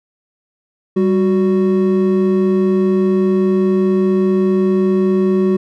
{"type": "tone pair together", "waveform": "triangle", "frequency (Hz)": [194.93, 370], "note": ["G3", "F#4"], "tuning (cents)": [-9, 0], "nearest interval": "major seventh", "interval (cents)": 1109, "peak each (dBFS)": -12, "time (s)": [0.96, 5.57], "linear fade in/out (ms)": 10, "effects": []}